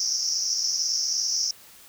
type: band-pass noise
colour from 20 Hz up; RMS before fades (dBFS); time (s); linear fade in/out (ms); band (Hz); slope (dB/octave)
white; -26; 0-1.51; 2; 5200 to 5900; 96
effects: white hiss -50 dBFS RMS until 1.88 s